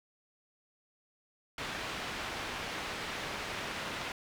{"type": "low-pass noise", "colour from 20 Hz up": "white", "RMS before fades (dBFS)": -39, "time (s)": [1.58, 4.12], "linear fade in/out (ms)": 2, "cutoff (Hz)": 2700, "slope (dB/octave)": 12, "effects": []}